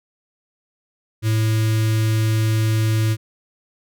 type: tone with notch filter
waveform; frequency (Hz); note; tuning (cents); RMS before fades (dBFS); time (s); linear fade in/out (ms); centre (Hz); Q
square; 110; A2; 0; -18; 1.22-3.17; 50; 750; 0.58
effects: none